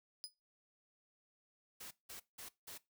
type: tone with exponential decay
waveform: 35% pulse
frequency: 4978 Hz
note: D#8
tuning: in tune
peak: -38 dBFS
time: 0.24-0.34 s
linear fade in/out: 0 ms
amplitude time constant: 20 ms
type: noise bursts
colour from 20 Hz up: white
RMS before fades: -50 dBFS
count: 4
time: 1.8-2.78 s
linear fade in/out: 10 ms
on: 110 ms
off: 180 ms
effects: noise-tail reverb RT60 0.2 s tail -19 dB re dry